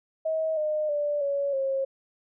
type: tone with pitch steps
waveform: sine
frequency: 637 / 611.1 / 586.2 / 562.3 / 539.4 Hz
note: D#5 / D#5 / D5 / C#5 / C#5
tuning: +41 / -31 / -3 / +25 / -47 cents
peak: -24 dBFS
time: 0.25-1.85 s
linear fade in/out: 10 ms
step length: 320 ms
effects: none